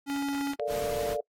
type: tone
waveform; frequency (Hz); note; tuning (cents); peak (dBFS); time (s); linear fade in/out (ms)
square; 280.5; C#4; +21; -29; 0.06-0.56; 50
type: click train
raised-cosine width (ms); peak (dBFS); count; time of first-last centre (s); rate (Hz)
0.3; -24; 9; 0.1-0.597; 16.1
type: chord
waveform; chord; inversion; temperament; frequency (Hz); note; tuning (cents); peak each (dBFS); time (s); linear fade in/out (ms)
sine; Bb major seventh; third; equal; 440 / 466.2 / 587.3 / 698.5; A4 / Bb4 / D5 / F5; 0 / 0 / 0 / 0; -33 / -36 / -31 / -36; 0.59-1.21; 10
type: noise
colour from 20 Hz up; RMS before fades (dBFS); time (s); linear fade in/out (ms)
pink; -39; 0.67-1.17; 50
effects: noise-tail reverb RT60 0.1 s tail -24 dB re dry + AAC 48 kbps